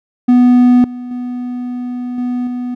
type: tone with level steps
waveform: triangle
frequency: 246.9 Hz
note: B3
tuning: in tune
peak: -3 / -21 / -17 / -13 / -16 dBFS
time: 0.28-2.75 s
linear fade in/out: 10 ms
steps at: 0.84 / 1.11 / 2.18 / 2.47 s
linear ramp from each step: 2 ms
effects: none